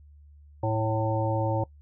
harmonic tone with a mistuned harmonic, 110 Hz, A2, in tune, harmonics 1 / 3 / 5 / 7 / 8, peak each -27 / -32 / -29 / -34 / -32 dBFS, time 0.63-1.64 s, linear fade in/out 5 ms, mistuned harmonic 8, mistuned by +35 cents, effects noise-tail reverb RT60 0.1 s tail -21 dB re dry + added 73 Hz sine -49 dBFS peak until 1.81 s

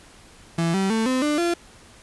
35% pulse tone with pitch steps, 167 / 192.94 / 222.9 / 257.5 / 297.6 / 343.8 Hz, E3 / G3 / A3 / C4 / D4 / F4, +23 / -27 / +23 / -28 / +23 / -27 cents, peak -18 dBFS, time 0.58-1.54 s, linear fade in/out 5 ms, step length 160 ms, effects pink hiss -49 dBFS RMS until 2.02 s + resampled to 24000 Hz

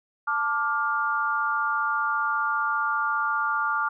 sine chord, D minor, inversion second, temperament just, 881 / 1174.7 / 1409.6 Hz, A5 / D6 / F6, +2 / 0 / +16 cents, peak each -30 / -26 / -26 dBFS, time 0.27-3.89 s, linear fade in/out 10 ms, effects none

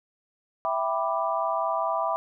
sine chord, E minor seventh, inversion none, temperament equal with one note detuned, 659.3 / 784 / 987.8 / 1178.7 Hz, E5 / G5 / B5 / D6, 0 / 0 / 0 / +6 cents, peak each -28 / -31 / -29 / -30 dBFS, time 0.65-2.16 s, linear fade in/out 0 ms, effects none

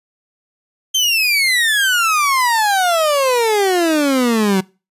30% pulse exponential sweep, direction down, 3171 to 185 Hz, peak -10 dBFS, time 0.94-4.61 s, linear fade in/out 10 ms, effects noise-tail reverb RT60 0.3 s tail -23 dB re dry + resampled to 32000 Hz

